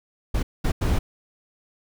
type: noise bursts at uneven times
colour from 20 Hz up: brown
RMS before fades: -21 dBFS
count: 3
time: 0.34-0.43 / 0.64-0.72 / 0.81-0.99 s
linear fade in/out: 10 ms
effects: none